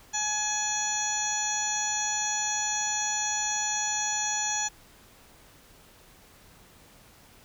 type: harmonic tone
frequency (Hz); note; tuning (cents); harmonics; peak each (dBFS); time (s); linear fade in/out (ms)
844; G#5; +28; 1 / 2 / 3 / 4 / 5 / 7 / 8; -33 / -36 / -40 / -39 / -40 / -31 / -31; 0.13-4.69; 20
effects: pink hiss -55 dBFS RMS until 7.44 s